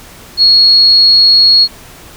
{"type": "tone", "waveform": "sine", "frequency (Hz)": 4321, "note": "C#8", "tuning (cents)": -45, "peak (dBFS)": -3, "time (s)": [0.37, 1.68], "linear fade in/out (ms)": 50, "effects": ["pink hiss -35 dBFS RMS until 2.16 s"]}